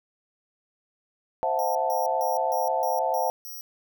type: chord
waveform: sine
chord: F# half-diminished seventh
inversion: second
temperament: equal with one note detuned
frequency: 523.3 / 659.3 / 728.5 / 880 Hz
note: C5 / E5 / F#5 / A5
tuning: 0 / 0 / -27 / 0 cents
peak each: -29 / -28 / -28 / -27 dBFS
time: 1.43-3.3 s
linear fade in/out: 0 ms
type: tone bursts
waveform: 5% pulse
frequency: 5700 Hz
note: F8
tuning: 34 cents sharp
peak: -31 dBFS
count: 7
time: 1.59-3.61 s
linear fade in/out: 0 ms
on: 160 ms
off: 150 ms
effects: none